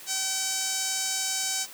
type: tone with band-pass filter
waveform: sawtooth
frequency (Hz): 766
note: G5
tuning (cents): -40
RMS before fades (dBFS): -29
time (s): 0.06-1.67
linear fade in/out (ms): 50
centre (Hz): 6800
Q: 2.3
effects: white hiss -45 dBFS RMS until 1.73 s + high-pass 150 Hz 12 dB/octave